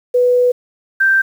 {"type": "tone pair in turn", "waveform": "sine", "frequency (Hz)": [493.9, 1568], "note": ["B4", "G6"], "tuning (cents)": [0, 0], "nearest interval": "octave + minor sixth", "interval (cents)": 2000, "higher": "second", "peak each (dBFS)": -9, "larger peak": "neither", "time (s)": [[0.14, 0.52], [1, 1.22]], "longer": "first", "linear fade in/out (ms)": 10, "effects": ["7-bit"]}